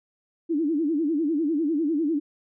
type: tone with vibrato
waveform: sine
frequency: 308.7 Hz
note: D#4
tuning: 14 cents flat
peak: -21 dBFS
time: 0.49-2.2 s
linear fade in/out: 20 ms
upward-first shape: sine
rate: 10 Hz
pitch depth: 160 cents each way
effects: none